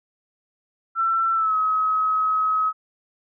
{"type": "tone with pitch glide", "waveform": "sine", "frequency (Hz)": [1342, 1276.2], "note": ["E6", "D#6"], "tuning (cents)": [31, 44], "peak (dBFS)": -18, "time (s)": [0.95, 2.73], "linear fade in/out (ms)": 50, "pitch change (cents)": -87, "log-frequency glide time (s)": [1.34, 1.55], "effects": []}